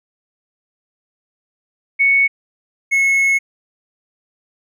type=tone pair in turn; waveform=sine / triangle; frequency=2217 / 2185 Hz; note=C#7 / C#7; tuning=0 / -26 cents; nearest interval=unison; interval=26 cents; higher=first; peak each=-10 dBFS; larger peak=neither; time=1.99-2.28 / 2.91-3.39 s; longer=second; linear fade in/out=20 ms; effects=none